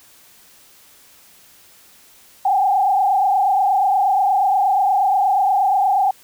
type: tone with frequency modulation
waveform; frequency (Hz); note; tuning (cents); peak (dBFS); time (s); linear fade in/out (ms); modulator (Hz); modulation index
sine; 784; G5; 0; -13; 2.45-6.11; 5; 28.4; 1.5
effects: white hiss -49 dBFS RMS until 6.23 s